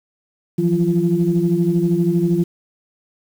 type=tone cluster; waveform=sine; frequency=166 / 178.6 / 343.6 Hz; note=E3 / F3 / F4; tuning=+12 / +39 / -28 cents; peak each=-18 dBFS; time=0.58-2.44 s; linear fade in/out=10 ms; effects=tanh soft clip ceiling -5 dBFS + 7-bit